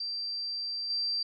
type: tone with level steps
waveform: sine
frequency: 4699 Hz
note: D8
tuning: in tune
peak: -32 / -28 dBFS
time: 0-1.23 s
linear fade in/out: 5 ms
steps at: 0.9 s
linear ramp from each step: 2 ms
effects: none